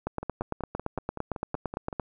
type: two click trains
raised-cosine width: 1 ms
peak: -21 / -15 dBFS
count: 10 / 18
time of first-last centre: 0.23-1.928 / 0.07-1.997 s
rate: 5.3 / 8.82 Hz
effects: none

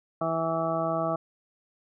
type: harmonic tone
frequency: 163.6 Hz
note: E3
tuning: 13 cents flat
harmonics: 1 / 2 / 3 / 4 / 5 / 7 / 8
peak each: -34 / -34 / -38 / -28 / -35 / -33 / -36 dBFS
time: 0.21-1.16 s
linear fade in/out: 5 ms
effects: none

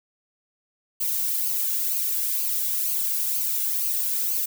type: noise with flanger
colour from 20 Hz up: violet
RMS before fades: -25 dBFS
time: 1-4.46 s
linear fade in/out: 10 ms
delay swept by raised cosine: 0.54 to 1.64 ms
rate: 2.1 Hz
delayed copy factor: -0.6
effects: none

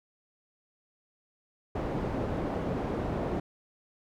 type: low-pass noise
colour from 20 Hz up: white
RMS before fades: -32 dBFS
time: 1.75-3.4 s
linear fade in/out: 5 ms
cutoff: 500 Hz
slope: 12 dB/octave
effects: none

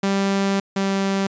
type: tone pair in turn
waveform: sawtooth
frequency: 196.5 / 195.26 Hz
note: G3 / G3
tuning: +4 / -7 cents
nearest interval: unison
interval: 11 cents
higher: first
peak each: -14 / -15 dBFS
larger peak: first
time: 0.03-0.6 / 0.76-1.27 s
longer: first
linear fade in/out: 5 ms
effects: resampled to 16000 Hz

